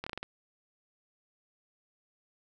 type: slowing click train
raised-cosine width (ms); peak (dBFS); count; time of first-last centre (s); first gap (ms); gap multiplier
0.3; -21; 6; 0.04-0.23; 25; 1.21
effects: none